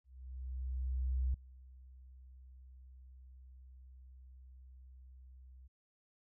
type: tone with ADSR envelope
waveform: sine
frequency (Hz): 64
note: C2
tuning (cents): -38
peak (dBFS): -30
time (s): 0.04-5.68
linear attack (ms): 1300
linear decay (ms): 4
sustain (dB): -23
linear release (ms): 14
effects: none